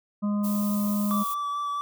harmonic tone, 206.1 Hz, G#3, 13 cents flat, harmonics 1 / 3 / 5 / 6, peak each -23 / -39 / -41 / -42 dBFS, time 0.22-1.24 s, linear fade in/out 20 ms
violet noise, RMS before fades -36 dBFS, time 0.43-1.35 s, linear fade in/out 20 ms
triangle tone with vibrato, 1156 Hz, D6, 28 cents flat, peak -25 dBFS, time 1.11-1.81 s, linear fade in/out 0 ms, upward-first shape sine, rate 4.6 Hz, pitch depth 12 cents each way
effects none

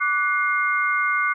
sine tone cluster, 1165 / 1477 / 2123 Hz, D6 / F#6 / C7, -14 / -3 / +25 cents, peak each -23 dBFS, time 0-1.34 s, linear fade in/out 20 ms, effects none

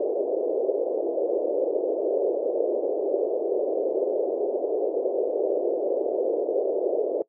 pink band-pass noise, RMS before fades -25 dBFS, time 0-7.22 s, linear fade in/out 2 ms, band 370 to 590 Hz, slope 48 dB/octave, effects noise-tail reverb RT60 0.1 s tail -21 dB re dry

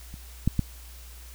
clicks, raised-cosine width 5 ms, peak -28 / -9 / -10 dBFS, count 3, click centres 0.141 / 0.476 / 0.593 s, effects added 60 Hz sine -43 dBFS peak until 1.34 s + white hiss -50 dBFS RMS until 1.34 s

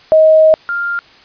sine tone pair in turn, 630 / 1397.7 Hz, D#5 / F6, +21 / +1 cents, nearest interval octave + major second, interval 1380 cents, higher second, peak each -4 / -15 dBFS, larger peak first, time 0.12-0.54 / 0.69-0.99 s, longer first, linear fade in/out 0 ms, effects white hiss -43 dBFS RMS until 1.24 s + resampled to 11025 Hz

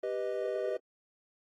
triangle chord, G augmented, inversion none, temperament equal, 392 / 493.9 / 622.3 Hz, G4 / B4 / D#5, 0 / 0 / 0 cents, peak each -34 dBFS, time 0.03-0.77 s, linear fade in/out 5 ms, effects AAC 32 kbps

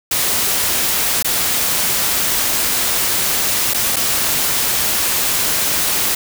white noise with dropouts, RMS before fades -17 dBFS, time 0.11-6.15 s, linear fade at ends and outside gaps 5 ms, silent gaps 1.227-1.245 / 3.737-3.743 / 3.961-3.965 s, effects none

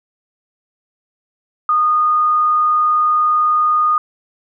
sine tone, 1229 Hz, D#6, 22 cents flat, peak -11 dBFS, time 1.69-3.98 s, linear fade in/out 2 ms, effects none

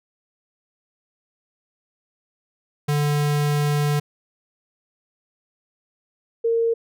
square / sine tone pair in turn, 146.83 / 459.7 Hz, D3 / A#4, 0 / -24 cents, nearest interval octave + minor sixth, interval 1976 cents, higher second, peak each -19 / -17 dBFS, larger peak second, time 2.88-4 / 6.44-6.74 s, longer first, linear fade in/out 10 ms, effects none

